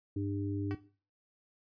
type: harmonic tone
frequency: 100 Hz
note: G2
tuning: 35 cents sharp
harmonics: 1 / 3 / 4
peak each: -35 / -34 / -44 dBFS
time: 0.16-0.75 s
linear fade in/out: 5 ms
type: tone with exponential decay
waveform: 10% pulse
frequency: 379.4 Hz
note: F#4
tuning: 43 cents sharp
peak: -31 dBFS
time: 0.71-0.81 s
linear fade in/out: 0 ms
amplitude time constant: 21 ms
effects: noise-tail reverb RT60 0.4 s tail -17 dB re dry + resampled to 11025 Hz